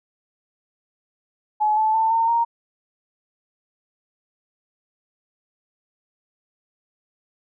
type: tone with pitch steps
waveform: sine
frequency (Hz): 851 / 870.4 / 890.2 / 910.5 / 931.2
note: G#5 / A5 / A5 / A#5 / A#5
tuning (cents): +42 / -19 / +20 / -41 / -2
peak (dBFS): -16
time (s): 1.6-2.45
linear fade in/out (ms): 20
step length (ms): 170
effects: none